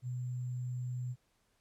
sine tone with sample-and-hold, 124.9 Hz, B2, 20 cents sharp, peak -35 dBFS, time 0.02-1.16 s, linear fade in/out 50 ms, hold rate 7350 Hz, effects pink hiss -75 dBFS RMS until 1.6 s + low-pass 12000 Hz 12 dB/octave

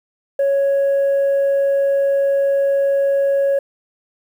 sine tone, 554.4 Hz, C#5, in tune, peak -11 dBFS, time 0.39-3.59 s, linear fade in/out 5 ms, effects tanh soft clip ceiling -12 dBFS + 8-bit

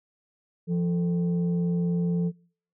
sine tone pair together, 172.01 / 440 Hz, F3 / A4, -26 / 0 cents, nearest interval octave + major third, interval 1626 cents, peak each -22 / -32 dBFS, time 0.67-2.32 s, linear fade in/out 50 ms, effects noise-tail reverb RT60 0.5 s tail -25 dB re dry + tanh soft clip ceiling -18 dBFS

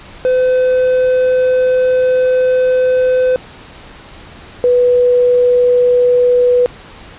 triangle / sine tone pair in turn, 509 / 492.5 Hz, C5 / B4, -48 / -5 cents, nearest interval minor second, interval 57 cents, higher first, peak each -7 dBFS, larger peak neither, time 0.25-3.36 / 4.64-6.66 s, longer first, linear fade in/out 0 ms, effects pink hiss -36 dBFS RMS until 7.18 s + resampled to 8000 Hz

